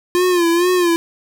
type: tone with vibrato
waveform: square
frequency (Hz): 350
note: F4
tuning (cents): +4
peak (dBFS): -13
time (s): 0.15-0.96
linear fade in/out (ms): 0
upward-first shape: sine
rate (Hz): 2.2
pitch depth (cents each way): 77
effects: none